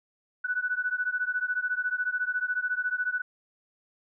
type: beating tone pair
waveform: sine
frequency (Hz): 1480 / 1494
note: F#6 / F#6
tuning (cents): 0 / +16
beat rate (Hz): 14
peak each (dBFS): -29 / -30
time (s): 0.44-3.22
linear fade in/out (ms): 10
effects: none